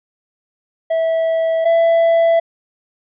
triangle tone pair in turn, 653 / 666 Hz, E5 / E5, -17 / +18 cents, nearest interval unison, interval 35 cents, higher second, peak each -12 / -8 dBFS, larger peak second, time 0.9-1.65 / 1.65-2.4 s, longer neither, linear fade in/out 10 ms, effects resampled to 8000 Hz

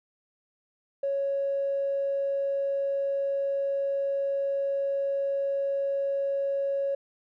triangle tone with tanh clipping, 554 Hz, C#5, 1 cent flat, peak -25 dBFS, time 1.03-6.95 s, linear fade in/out 5 ms, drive 4 dB, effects none

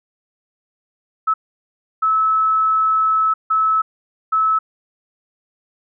sine tone bursts at uneven times, 1300 Hz, E6, 24 cents flat, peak -13 dBFS, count 4, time 1.27-1.34 / 2.02-3.34 / 3.5-3.82 / 4.32-4.59 s, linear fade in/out 10 ms, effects none

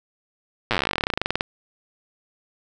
slowing click train, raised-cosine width 0.3 ms, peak -5 dBFS, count 30, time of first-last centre 0.71-1.409 s, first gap 8 ms, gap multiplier 1.07, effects none

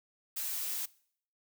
blue noise, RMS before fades -36 dBFS, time 0.36-0.86 s, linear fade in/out 10 ms, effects noise-tail reverb RT60 0.6 s tail -22 dB re dry

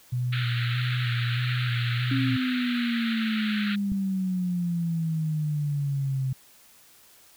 sine tone with vibrato, 121.8 Hz, B2, 24 cents flat, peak -24 dBFS, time 0.12-2.37 s, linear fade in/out 10 ms, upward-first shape square, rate 1.6 Hz, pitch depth 29 cents each way
pink band-pass noise, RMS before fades -34 dBFS, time 0.32-3.76 s, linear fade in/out 10 ms, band 1300 to 4200 Hz, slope 96 dB/octave
sine exponential sweep, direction down, 270 to 130.3 Hz, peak -24 dBFS, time 2.11-6.33 s, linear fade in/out 5 ms
click, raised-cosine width 5 ms, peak -20 dBFS, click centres 3.919 s
effects white hiss -55 dBFS RMS until 7.36 s

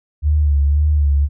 sine tone with vibrato, 73.1 Hz, D2, 7 cents flat, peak -11 dBFS, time 0.22-1.29 s, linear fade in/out 50 ms, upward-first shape sine, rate 1.9 Hz, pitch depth 58 cents each way, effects none

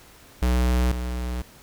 square tone pair in turn, 61.74 / 61.41 Hz, B1 / B1, 0 / -9 cents, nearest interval unison, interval 9 cents, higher first, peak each -19 / -27 dBFS, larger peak first, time 0.42-0.92 / 0.92-1.42 s, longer neither, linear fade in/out 5 ms, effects pink hiss -50 dBFS RMS until 1.62 s

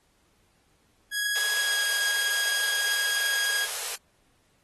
sawtooth tone with pitch glide, 1661.2 to 1641.2 Hz, G#6 to G#6, 0 to -21 cents, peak -22 dBFS, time 1.11-3.68 s, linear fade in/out 50 ms, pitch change -21 cents, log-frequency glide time 1.53-1.86 s
white high-pass noise, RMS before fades -32 dBFS, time 1.35-3.96 s, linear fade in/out 10 ms, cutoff 410 Hz, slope 96 dB/octave
effects pink hiss -67 dBFS RMS until 4.63 s + AAC 32 kbps

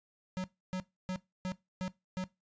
square tone bursts, 185 Hz, F#3, in tune, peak -34 dBFS, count 6, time 0.37-2.24 s, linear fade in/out 0 ms, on 70 ms, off 290 ms, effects noise-tail reverb RT60 0.2 s tail -19 dB re dry + resampled to 16000 Hz

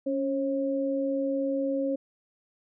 sine tone pair together, 277.2 / 540.8 Hz, C#4 / C#5, 0 / -43 cents, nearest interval octave, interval 1157 cents, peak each -28 dBFS, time 0.06-1.96 s, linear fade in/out 10 ms, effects none

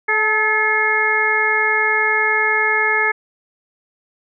harmonic tone with a mistuned harmonic, 430 Hz, A4, 40 cents flat, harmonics 1 / 2 / 3 / 4 / 5, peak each -24 / -23 / -24 / -18 / -18 dBFS, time 0.08-3.12 s, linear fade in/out 10 ms, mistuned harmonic 2, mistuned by +32 cents, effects none

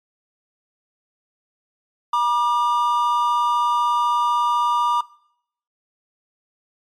triangle tone pair together, 962 / 1194 Hz, B5 / D6, -46 / +28 cents, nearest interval major third, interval 374 cents, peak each -17 dBFS, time 2.13-5.01 s, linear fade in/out 5 ms, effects noise-tail reverb RT60 0.7 s tail -21 dB re dry + MP3 64 kbps

